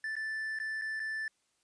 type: tone with dropouts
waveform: triangle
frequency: 1760 Hz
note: A6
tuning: in tune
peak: -32 dBFS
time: 0.04-1.28 s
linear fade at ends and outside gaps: 2 ms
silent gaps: 0.155-0.165 / 0.589-0.599 / 0.814-0.819 / 0.996-1 s
effects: white hiss -75 dBFS RMS until 1.63 s + resampled to 22050 Hz